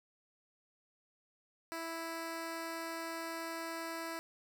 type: tone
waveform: 10% pulse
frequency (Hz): 329.6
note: E4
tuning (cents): 0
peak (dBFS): -31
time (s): 1.72-4.19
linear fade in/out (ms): 0
effects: none